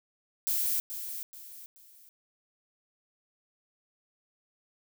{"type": "noise with echo", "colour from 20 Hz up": "violet", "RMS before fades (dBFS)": -29, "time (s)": [0.47, 0.8], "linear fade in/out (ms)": 0, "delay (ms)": 430, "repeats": 3, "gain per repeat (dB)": -9, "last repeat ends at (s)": 2.09, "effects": []}